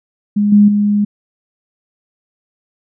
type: tone with level steps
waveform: sine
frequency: 206.2 Hz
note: G#3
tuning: 12 cents flat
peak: -10 / -4 / -10 dBFS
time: 0.36-1.05 s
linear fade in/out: 10 ms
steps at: 0.52 / 0.68 s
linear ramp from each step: 5 ms
effects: none